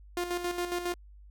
sawtooth tone with tremolo, 352.1 Hz, F4, 14 cents sharp, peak -25 dBFS, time 0.17-0.94 s, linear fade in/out 2 ms, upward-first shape square, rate 7.3 Hz, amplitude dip 55%, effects added 50 Hz sine -49 dBFS peak until 1.3 s

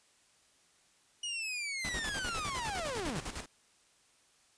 sawtooth linear sweep, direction down, 2919 to 123.47 Hz, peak -32 dBFS, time 1.23-3.2 s, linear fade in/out 5 ms
pink noise with tremolo, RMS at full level -39 dBFS, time 1.84-3.46 s, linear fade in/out 10 ms, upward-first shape square, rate 9.9 Hz, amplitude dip 65%
effects white hiss -67 dBFS RMS until 4.57 s + resampled to 22050 Hz

